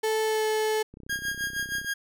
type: tone with pitch glide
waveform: 35% pulse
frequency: 437.6 to 433.3 Hz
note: A4 to A4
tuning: -9 to -27 cents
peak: -22 dBFS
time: 0.03-0.83 s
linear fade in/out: 10 ms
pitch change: -18 cents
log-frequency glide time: 0.24-0.46 s
type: click train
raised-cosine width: 3 ms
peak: -32 dBFS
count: 30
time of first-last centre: 0.94-1.846 s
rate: 32 Hz
type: tone with tremolo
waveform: 40% pulse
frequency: 1628 Hz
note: G#6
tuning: 35 cents flat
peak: -25 dBFS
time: 1.09-1.94 s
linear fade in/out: 10 ms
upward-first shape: sine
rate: 6.4 Hz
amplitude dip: 75%
effects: none